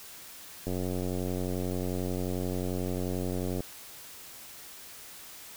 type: click train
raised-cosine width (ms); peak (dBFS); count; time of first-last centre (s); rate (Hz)
2; -20; 269; 0.67-3.605; 91.3
effects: white hiss -47 dBFS RMS until 5.56 s